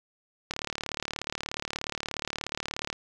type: click train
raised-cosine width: 0.2 ms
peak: -14 dBFS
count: 90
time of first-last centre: 0.51-2.928 s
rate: 36.8 Hz
effects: none